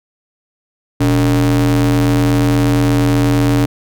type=ring-modulated tone; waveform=square; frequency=82.41 Hz; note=E2; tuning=in tune; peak=-8 dBFS; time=1-3.66 s; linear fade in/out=10 ms; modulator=203 Hz; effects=none